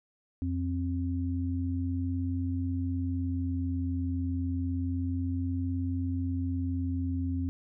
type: tone pair together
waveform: sine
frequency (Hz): 88.2 / 264.3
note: F2 / C4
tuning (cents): +18 / +18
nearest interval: octave + perfect fifth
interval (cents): 1900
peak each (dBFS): -30 / -32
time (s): 0.42-7.49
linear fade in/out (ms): 0
effects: none

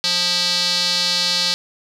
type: tone with band-pass filter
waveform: square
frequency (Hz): 177.4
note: F3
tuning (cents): +27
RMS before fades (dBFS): -19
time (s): 0.04-1.54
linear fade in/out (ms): 0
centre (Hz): 4400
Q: 4.5
effects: none

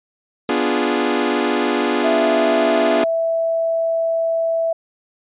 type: chord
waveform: sawtooth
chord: B diminished seventh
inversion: none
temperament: equal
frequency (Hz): 246.9 / 293.7 / 349.2 / 415.3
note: B3 / D4 / F4 / Ab4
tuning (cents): 0 / 0 / 0 / 0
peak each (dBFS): -18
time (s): 0.49-3.04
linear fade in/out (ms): 2
type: tone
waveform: sine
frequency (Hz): 659.3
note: E5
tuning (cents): 0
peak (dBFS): -16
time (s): 2.04-4.73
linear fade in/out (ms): 5
effects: resampled to 8000 Hz

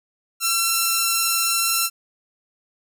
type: tone with vibrato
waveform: 5% pulse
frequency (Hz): 1351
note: E6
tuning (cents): +42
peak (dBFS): -7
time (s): 0.4-1.9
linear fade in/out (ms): 50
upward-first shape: triangle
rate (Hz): 19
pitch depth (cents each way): 8
effects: none

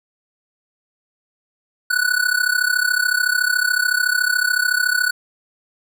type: tone with amplitude modulation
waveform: square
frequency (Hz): 1480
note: F#6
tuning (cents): 0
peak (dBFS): -13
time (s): 1.9-5.11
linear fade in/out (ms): 10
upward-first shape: sine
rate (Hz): 33.8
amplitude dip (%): 85
effects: none

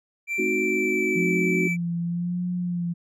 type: tone with pitch glide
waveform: triangle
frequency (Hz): 2349 to 2318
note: D7 to D7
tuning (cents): 0 to -23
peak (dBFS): -23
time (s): 0.27-1.77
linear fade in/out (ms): 50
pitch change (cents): -23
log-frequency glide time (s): 0.49-1.08
type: chord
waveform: sine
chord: A diminished seventh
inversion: none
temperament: equal with one note detuned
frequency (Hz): 215.3 / 261.6 / 311.1 / 370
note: A3 / C4 / Eb4 / Gb4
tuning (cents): -37 / 0 / 0 / 0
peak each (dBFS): -31 / -31 / -30 / -25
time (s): 0.38-1.68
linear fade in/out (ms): 10
type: tone with vibrato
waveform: sine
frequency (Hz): 174.61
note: F3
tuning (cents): 0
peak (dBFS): -24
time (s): 1.15-2.94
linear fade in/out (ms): 20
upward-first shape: sine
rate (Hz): 0.93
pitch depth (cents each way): 41
effects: none

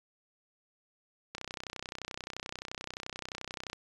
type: click train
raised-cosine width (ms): 0.2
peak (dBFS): -21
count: 76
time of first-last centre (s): 1.35-3.731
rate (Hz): 31.5
effects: resampled to 24000 Hz

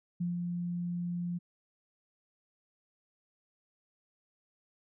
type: tone with ADSR envelope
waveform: sine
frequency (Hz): 174.61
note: F3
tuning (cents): 0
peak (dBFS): -29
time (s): 0.2-1.39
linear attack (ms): 11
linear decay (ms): 150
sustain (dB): -3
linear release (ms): 20
effects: none

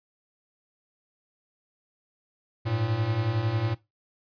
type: beating tone pair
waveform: square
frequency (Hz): 103.5 / 114.5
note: G#2 / A#2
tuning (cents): -5 / -31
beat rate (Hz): 11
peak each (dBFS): -31 / -27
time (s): 2.65-3.75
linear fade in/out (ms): 20
effects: noise-tail reverb RT60 0.2 s tail -18 dB re dry + resampled to 11025 Hz

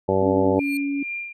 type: harmonic tone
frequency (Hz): 95.9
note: G2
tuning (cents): -37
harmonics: 1 / 2 / 3 / 4 / 5 / 6 / 7 / 8 / 9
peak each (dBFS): -28 / -27 / -30 / -23 / -23 / -24 / -32 / -35 / -27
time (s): 0.08-0.6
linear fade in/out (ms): 10
type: tone with pitch glide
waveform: sine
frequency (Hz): 277.2 to 281.9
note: C#4 to C#4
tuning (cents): 0 to +29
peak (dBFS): -22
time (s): 0.22-1.03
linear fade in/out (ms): 5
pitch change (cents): +29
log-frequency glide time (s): 0.52-0.59
type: tone with exponential growth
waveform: 5% pulse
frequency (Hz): 4317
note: C#8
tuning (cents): -47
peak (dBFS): -25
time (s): 0.54-0.77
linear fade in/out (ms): 1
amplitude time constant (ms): 49
type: tone with tremolo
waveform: sine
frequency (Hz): 2392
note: D7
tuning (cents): +31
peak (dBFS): -26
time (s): 0.59-1.33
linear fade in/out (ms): 10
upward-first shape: sine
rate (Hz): 2.3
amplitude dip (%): 70
effects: resampled to 32000 Hz

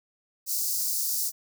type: high-pass noise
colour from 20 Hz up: white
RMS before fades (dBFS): -28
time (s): 0.46-1.32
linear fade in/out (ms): 50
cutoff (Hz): 4600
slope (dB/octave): 48
effects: none

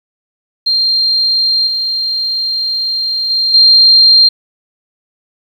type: tone with level steps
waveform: sine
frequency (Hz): 4186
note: C8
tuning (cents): 0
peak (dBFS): -9 / -13 / -10 / -3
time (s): 0.66-4.29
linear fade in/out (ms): 10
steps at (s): 1.67 / 3.3 / 3.54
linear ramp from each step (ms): 2
effects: 7-bit

